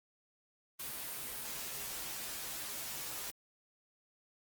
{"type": "noise with comb filter", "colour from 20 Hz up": "white", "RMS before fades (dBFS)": -42, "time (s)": [0.79, 3.31], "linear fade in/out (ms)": 10, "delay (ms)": 11, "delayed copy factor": -0.75, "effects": ["Opus 32 kbps"]}